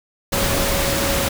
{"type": "tone in noise", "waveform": "sine", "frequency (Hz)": 554.4, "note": "C#5", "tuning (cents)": 0, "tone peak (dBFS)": -25, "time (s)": [0.32, 1.29], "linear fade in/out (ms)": 10, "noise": "pink", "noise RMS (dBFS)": -20, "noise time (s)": [0.32, 1.29], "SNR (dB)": -8, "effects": []}